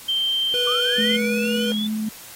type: tone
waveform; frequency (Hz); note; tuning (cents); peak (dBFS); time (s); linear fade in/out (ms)
sine; 3136; G7; 0; -19; 0.08-1.17; 10
type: tone with pitch glide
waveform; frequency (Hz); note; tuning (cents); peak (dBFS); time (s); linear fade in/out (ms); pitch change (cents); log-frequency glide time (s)
square; 488.2 to 484.3; B4 to B4; -20 to -34; -25; 0.54-1.72; 0; -14; 1.08-1.24
type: linear sweep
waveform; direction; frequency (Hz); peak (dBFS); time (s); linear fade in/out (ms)
sine; up; 1156 to 3520; -26; 0.67-1.87; 2
type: tone with vibrato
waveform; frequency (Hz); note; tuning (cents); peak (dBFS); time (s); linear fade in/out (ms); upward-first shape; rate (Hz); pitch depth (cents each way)
sine; 215.1; A3; -39; -22; 0.98-2.09; 5; square; 2.2; 13
effects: white hiss -41 dBFS RMS until 2.35 s + AAC 48 kbps